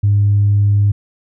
sine tone, 102 Hz, G#2, 31 cents flat, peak -8 dBFS, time 0.03-0.92 s, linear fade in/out 10 ms, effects tanh soft clip ceiling -5 dBFS

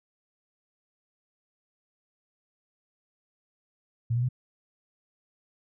sine tone with pitch steps, 116.54 / 121.28 / 126.21 Hz, A#2 / B2 / B2, 0 / -31 / +38 cents, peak -23 dBFS, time 4.1-4.289 s, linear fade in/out 10 ms, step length 63 ms, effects none

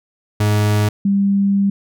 40% pulse / sine tone pair in turn, 104.9 / 198.46 Hz, G#2 / G3, +18 / +22 cents, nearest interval major seventh, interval 1104 cents, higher second, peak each -12 dBFS, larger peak neither, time 0.4-0.89 / 1.05-1.7 s, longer second, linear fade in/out 5 ms, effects none

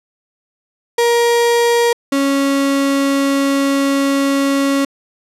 35% pulse tone pair in turn, 471.8 / 276.5 Hz, A#4 / C#4, +21 / -4 cents, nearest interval major sixth, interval 925 cents, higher first, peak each -9 / -11 dBFS, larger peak first, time 0.98-1.93 / 2.12-4.85 s, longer second, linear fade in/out 5 ms, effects low-pass 12000 Hz 12 dB/octave

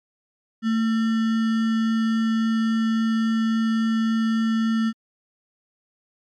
sine tone with sample-and-hold, 224.1 Hz, A3, 32 cents sharp, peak -18 dBFS, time 0.62-4.93 s, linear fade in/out 50 ms, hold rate 1575 Hz, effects low-pass 4000 Hz 12 dB/octave + MP3 96 kbps

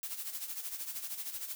blue noise with tremolo, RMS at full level -38 dBFS, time 0.03-1.55 s, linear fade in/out 0 ms, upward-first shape sine, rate 13 Hz, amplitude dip 65%, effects none

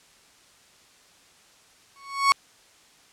35% pulse tone with exponential growth, 1108.7 Hz, C#6, in tune, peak -11 dBFS, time 1.96-2.32 s, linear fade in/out 0 ms, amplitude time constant 78 ms, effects white hiss -56 dBFS RMS until 3.12 s + low-pass 8000 Hz 12 dB/octave

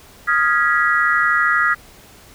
sine chord, F half-diminished seventh, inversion third, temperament equal with one note detuned, 1244.5 / 1396.9 / 1661.2 / 1941.6 Hz, Eb6 / F6 / Ab6 / Cb7, 0 / 0 / 0 / -30 cents, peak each -19 dBFS, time 0.27-1.75 s, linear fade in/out 20 ms, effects pink hiss -45 dBFS RMS until 2.34 s

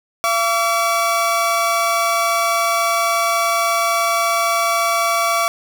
30% pulse tone pair together, 680 / 1143.6 Hz, F5 / D6, -46 / -46 cents, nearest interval major sixth, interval 900 cents, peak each -16 / -15 dBFS, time 0.24-5.48 s, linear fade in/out 0 ms, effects none

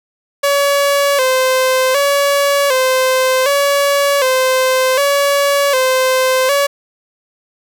sawtooth tone with vibrato, 541 Hz, C#5, 42 cents flat, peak -7 dBFS, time 0.43-6.67 s, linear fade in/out 10 ms, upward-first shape square, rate 0.66 Hz, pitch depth 77 cents each way, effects 7-bit

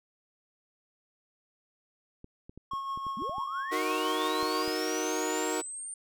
clicks, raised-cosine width 3 ms, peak -33 dBFS, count 11, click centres 2.244 / 2.495 / 2.576 / 2.735 / 2.975 / 3.067 / 3.221 / 3.295 / 3.383 / 4.429 / 4.679 s
triangle tone with tremolo, 1090 Hz, C#6, 29 cents flat, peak -29 dBFS, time 2.71-4.63 s, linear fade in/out 5 ms, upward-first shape sine, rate 6 Hz, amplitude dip 40%
sine linear sweep, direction up, 180 to 8980 Hz, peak -37 dBFS, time 3.17-5.94 s, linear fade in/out 2 ms
sawtooth chord, D# minor, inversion none, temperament equal, 311.1 / 370 / 466.2 Hz, D#4 / F#4 / A#4, 0 / 0 / 0 cents, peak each -30 dBFS, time 3.71-5.62 s, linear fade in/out 20 ms
effects none

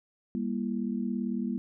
sine tone cluster, 199.7 / 237.8 / 334.3 Hz, G3 / A#3 / E4, +32 / +35 / +24 cents, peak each -32 / -31 / -39 dBFS, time 0.35-1.58 s, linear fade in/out 0 ms, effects none

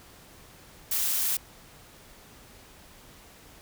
blue noise, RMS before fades -27 dBFS, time 0.91-1.37 s, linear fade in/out 5 ms, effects pink hiss -52 dBFS RMS until 3.61 s

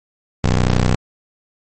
20% pulse ring-modulated tone, 61.74 Hz, B1, in tune, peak -5 dBFS, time 0.44-0.95 s, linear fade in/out 0 ms, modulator 46.9 Hz, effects MP3 32 kbps

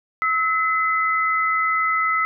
sine tone pair together, 1299 / 2031 Hz, E6 / B6, -26 / +48 cents, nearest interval minor sixth, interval 774 cents, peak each -19 / -22 dBFS, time 0.22-2.25 s, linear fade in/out 0 ms, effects none

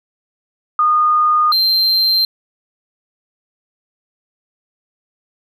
sine / triangle tone pair in turn, 1226 / 4143 Hz, D#6 / C8, -26 / -18 cents, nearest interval octave + major sixth, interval 2108 cents, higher second, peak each -10 dBFS, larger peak neither, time 0.79-1.52 / 1.52-2.25 s, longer neither, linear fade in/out 2 ms, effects none

